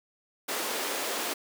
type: high-pass noise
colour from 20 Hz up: pink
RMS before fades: -32 dBFS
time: 0.48-1.34 s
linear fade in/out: 10 ms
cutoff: 310 Hz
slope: 24 dB/octave
effects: none